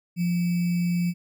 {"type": "tone with sample-and-hold", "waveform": "sine", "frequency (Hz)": 174.61, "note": "F3", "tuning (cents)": 0, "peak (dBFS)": -21, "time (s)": [0.16, 1.14], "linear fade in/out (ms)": 50, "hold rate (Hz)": 2450, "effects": []}